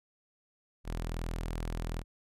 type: tone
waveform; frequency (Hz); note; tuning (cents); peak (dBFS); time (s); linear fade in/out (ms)
sawtooth; 41.23; E1; +1; -30; 0.84-2.04; 50
effects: resampled to 32000 Hz